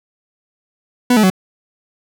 40% pulse tone with pitch steps, 246.9 / 214.9 / 187.12 Hz, B3 / A3 / F#3, 0 / -41 / +20 cents, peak -8 dBFS, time 1.1-1.301 s, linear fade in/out 5 ms, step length 67 ms, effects none

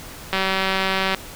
click train, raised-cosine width 0.3 ms, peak -5 dBFS, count 157, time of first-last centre 0.33-1.147 s, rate 191 Hz, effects pink hiss -38 dBFS RMS until 1.35 s

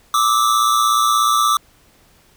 square tone pair together, 1178 / 1294.7 Hz, D6 / E6, +5 / -32 cents, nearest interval major second, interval 163 cents, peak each -15 / -19 dBFS, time 0.14-1.57 s, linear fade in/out 2 ms, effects pink hiss -53 dBFS RMS until 2.36 s

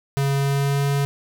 square tone with pitch glide, 138.8 to 140.66 Hz, C#3 to C#3, +3 to +26 cents, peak -19 dBFS, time 0.17-1.05 s, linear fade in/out 0 ms, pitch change +23 cents, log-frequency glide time 0.34-0.84 s, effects none

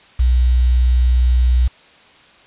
sine tone with quantisation, 61.74 Hz, B1, in tune, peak -10 dBFS, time 0.19-1.68 s, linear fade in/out 10 ms, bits 6, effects white hiss -47 dBFS RMS until 2.46 s + resampled to 8000 Hz

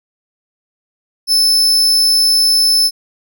40% pulse tone, 5260 Hz, E8, 5 cents flat, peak -8 dBFS, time 1.27-2.91 s, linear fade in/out 50 ms, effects none

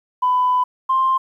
sine tone pair in turn, 1000 / 1051.7 Hz, B5 / C6, +21 / +9 cents, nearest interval minor second, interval 88 cents, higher second, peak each -13 dBFS, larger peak neither, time 0.22-0.64 / 0.89-1.18 s, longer first, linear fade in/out 10 ms, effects tanh soft clip ceiling -9 dBFS + 9-bit

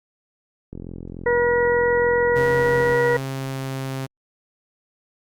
click train, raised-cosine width 3 ms, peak -21 dBFS, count 96, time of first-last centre 0.73-2.919 s, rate 43.4 Hz
harmonic tone, 480.3 Hz, B4, 48 cents flat, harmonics 1 / 2 / 3 / 4, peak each -17 / -26 / -29 / -24 dBFS, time 1.26-3.17 s, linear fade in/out 5 ms
sawtooth tone with pitch glide, 135.5 to 133.4 Hz, C#3 to C3, -39 to +34 cents, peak -22 dBFS, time 2.35-4.07 s, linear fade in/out 20 ms, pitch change -27 cents, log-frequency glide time 2.55-3.95 s
effects Opus 48 kbps

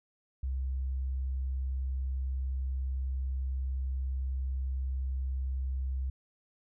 sine tone, 65.6 Hz, C2, 5 cents sharp, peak -30 dBFS, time 0.43-6.1 s, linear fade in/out 5 ms, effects none

